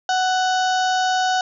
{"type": "harmonic tone with a mistuned harmonic", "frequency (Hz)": 744, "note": "F#5", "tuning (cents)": 9, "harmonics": [1, 2, 4, 5, 6, 7, 8, 9], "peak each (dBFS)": [-18, -24, -30, -32, -34, -35, -36, -37], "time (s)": [0.09, 1.41], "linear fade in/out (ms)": 2, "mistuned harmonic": 8, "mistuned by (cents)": -27, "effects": []}